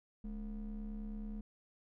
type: ring-modulated tone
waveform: triangle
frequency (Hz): 123.47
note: B2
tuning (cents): 0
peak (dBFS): -35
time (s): 0.24-1.41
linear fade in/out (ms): 5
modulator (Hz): 88.8
effects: none